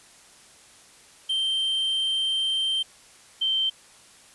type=tone pair in turn; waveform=triangle / sine; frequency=3136 / 3121 Hz; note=G7 / G7; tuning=0 / -8 cents; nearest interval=unison; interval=8 cents; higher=first; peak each=-21 dBFS; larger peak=neither; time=1.29-2.83 / 3.41-3.7 s; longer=first; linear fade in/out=10 ms; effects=white hiss -52 dBFS RMS until 4.34 s + resampled to 24000 Hz